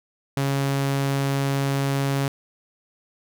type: tone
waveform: sawtooth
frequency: 138.1 Hz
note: C#3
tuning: 6 cents flat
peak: -17 dBFS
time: 0.37-2.28 s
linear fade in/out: 2 ms
effects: none